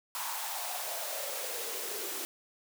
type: noise with high-pass filter sweep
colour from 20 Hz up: white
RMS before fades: -37 dBFS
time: 0.15-2.25 s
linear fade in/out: 0 ms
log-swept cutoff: 970 to 340 Hz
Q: 5.1
effects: none